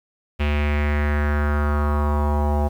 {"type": "tone with low-pass filter sweep", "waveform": "square", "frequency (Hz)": 73.7, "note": "D2", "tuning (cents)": 7, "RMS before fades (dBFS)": -20, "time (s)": [0.39, 2.69], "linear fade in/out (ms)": 20, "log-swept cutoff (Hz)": [2700, 780], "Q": 3.5, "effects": ["8-bit"]}